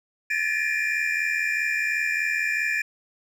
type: tone cluster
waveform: triangle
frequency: 1731 / 1794 / 1878 / 2377 / 2462 Hz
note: A6 / A6 / A#6 / D7 / D#7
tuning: -29 / +33 / +12 / +20 / -19 cents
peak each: -25 / -31 / -33 / -25 / -30 dBFS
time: 0.3-2.82 s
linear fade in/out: 5 ms
effects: none